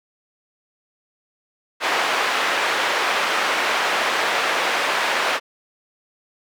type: band-pass noise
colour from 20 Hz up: white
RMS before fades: -21 dBFS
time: 1.8-5.4 s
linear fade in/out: 50 ms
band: 500 to 2100 Hz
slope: 12 dB/octave
effects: none